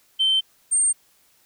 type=tone pair in turn; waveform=sine; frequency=3100 / 8692 Hz; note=G7 / C#9; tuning=-20 / -35 cents; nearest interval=octave + tritone; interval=1785 cents; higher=second; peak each=-15 dBFS; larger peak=neither; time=0.19-0.41 / 0.71-0.93 s; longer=neither; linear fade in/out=20 ms; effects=tanh soft clip ceiling -13 dBFS + white hiss -60 dBFS RMS until 1.45 s